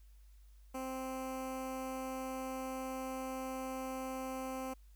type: tone with notch filter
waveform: 15% pulse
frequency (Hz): 261.6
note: C4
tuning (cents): 0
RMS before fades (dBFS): -41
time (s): 0.74-4.74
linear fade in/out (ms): 10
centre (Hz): 3800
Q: 1
effects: added 50 Hz sine -56 dBFS peak until 4.95 s + white hiss -74 dBFS RMS until 4.95 s